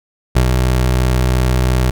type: tone with ADSR envelope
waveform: 25% pulse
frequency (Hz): 62.9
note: B1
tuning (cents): +32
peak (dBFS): -4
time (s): 0.35-1.91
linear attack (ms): 15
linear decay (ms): 76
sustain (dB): -4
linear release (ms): 7
effects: none